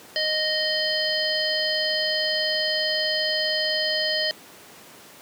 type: harmonic tone with a mistuned harmonic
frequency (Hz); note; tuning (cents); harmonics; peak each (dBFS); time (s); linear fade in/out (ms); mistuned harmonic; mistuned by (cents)
620; D#5; -6; 1 / 3 / 5 / 7 / 8; -28 / -28 / -28 / -28 / -28; 0.16-4.31; 0; 7; -21
effects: pink hiss -46 dBFS RMS until 5.21 s + high-pass 200 Hz 12 dB/octave